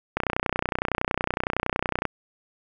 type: click train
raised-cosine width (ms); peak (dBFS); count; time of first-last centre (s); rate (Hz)
0.5; -8; 59; 0.17-2.053; 30.8
effects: none